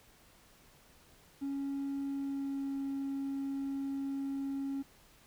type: tone with pitch glide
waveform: triangle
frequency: 277.2 to 274.5 Hz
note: C#4 to C#4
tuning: 0 to -17 cents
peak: -31 dBFS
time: 1.41-4.83 s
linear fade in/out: 20 ms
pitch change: -17 cents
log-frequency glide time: 2.05-2.8 s
effects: tanh soft clip ceiling -29 dBFS + pink hiss -62 dBFS RMS until 5.26 s